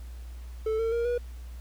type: tone with pitch steps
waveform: triangle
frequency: 438.8 / 453.2 / 468.1 / 483.5 Hz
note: A4 / A#4 / A#4 / B4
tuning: -5 / -49 / +7 / -37 cents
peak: -23 dBFS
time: 0.66-1.18 s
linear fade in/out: 5 ms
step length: 130 ms
effects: added 60 Hz sine -38 dBFS peak until 1.6 s + pink hiss -57 dBFS RMS until 1.6 s